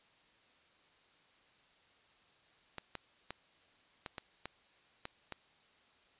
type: clicks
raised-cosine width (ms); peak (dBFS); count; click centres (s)
0.3; -25; 8; 2.783 / 2.953 / 3.306 / 4.062 / 4.182 / 4.456 / 5.054 / 5.323
effects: white hiss -67 dBFS RMS until 6.19 s + resampled to 8000 Hz